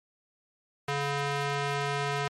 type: tone with band-pass filter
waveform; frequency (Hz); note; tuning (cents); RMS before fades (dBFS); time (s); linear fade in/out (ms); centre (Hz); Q
square; 141.9; C#3; +41; -30; 0.88-2.28; 5; 1600; 0.51
effects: MP3 64 kbps